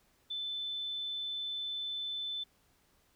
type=tone; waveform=sine; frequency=3520 Hz; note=A7; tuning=in tune; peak=-35 dBFS; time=0.3-2.44 s; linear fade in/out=10 ms; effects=pink hiss -70 dBFS RMS until 3.15 s